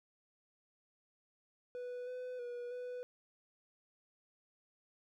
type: tone with pitch steps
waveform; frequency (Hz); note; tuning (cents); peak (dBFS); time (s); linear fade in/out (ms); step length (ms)
triangle; 493.5 / 502 / 484.5 / 495.5; B4 / B4 / B4 / B4; -1 / +28 / -33 / +6; -39; 1.75-3.03; 0; 320
effects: none